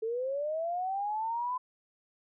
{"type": "linear sweep", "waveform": "sine", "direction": "up", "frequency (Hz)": [434.6, 1018], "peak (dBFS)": -30, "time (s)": [0.02, 1.58], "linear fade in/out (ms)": 10, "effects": []}